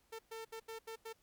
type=tone bursts at uneven times; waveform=sawtooth; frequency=448.8 Hz; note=A4; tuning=34 cents sharp; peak=-40 dBFS; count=6; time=0.12-0.19 / 0.31-0.45 / 0.52-0.6 / 0.68-0.79 / 0.87-0.96 / 1.05-1.13 s; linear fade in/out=10 ms; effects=pink hiss -73 dBFS RMS until 1.22 s + MP3 96 kbps